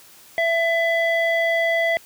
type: tone with low-pass filter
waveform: square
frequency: 667 Hz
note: E5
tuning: 20 cents sharp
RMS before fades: -20 dBFS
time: 0.38-1.97 s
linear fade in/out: 0 ms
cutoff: 2400 Hz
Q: 5.3
effects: white hiss -48 dBFS RMS until 2.05 s + high-pass 60 Hz 12 dB/octave